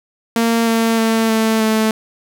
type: tone with pitch steps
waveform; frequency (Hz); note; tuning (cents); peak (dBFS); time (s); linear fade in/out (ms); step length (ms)
sawtooth; 230 / 227.2 / 224.5 / 221.8 / 219.1; A#3 / A#3 / A3 / A3 / A3; -23 / -44 / +35 / +14 / -7; -9; 0.36-1.91; 2; 310
effects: none